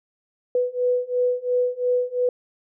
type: beating tone pair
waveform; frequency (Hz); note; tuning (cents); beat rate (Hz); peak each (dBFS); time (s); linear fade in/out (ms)
sine; 493.9 / 496.8; B4 / B4; 0 / +10; 2.9; -23 / -22; 0.55-2.29; 2
effects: none